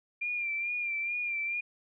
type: tone with vibrato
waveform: sine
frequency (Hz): 2387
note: D7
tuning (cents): +28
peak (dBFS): -30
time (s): 0.21-1.61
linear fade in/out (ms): 10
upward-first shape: sine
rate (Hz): 2.3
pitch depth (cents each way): 44
effects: none